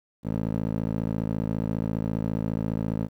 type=tone with band-pass filter; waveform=15% pulse; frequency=54.7 Hz; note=A1; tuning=9 cents flat; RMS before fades=-28 dBFS; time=0.23-3.09 s; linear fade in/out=50 ms; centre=260 Hz; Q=1; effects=10-bit